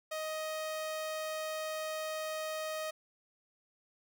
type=tone; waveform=sawtooth; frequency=626 Hz; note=D#5; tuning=10 cents sharp; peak=-32 dBFS; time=0.11-2.91 s; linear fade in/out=10 ms; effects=none